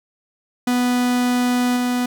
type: tone with level steps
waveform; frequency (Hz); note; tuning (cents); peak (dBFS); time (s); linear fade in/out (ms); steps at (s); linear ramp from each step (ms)
45% pulse; 246.9; B3; 0; -16 / -18; 0.67-2.06; 5; 1.76; 10
effects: none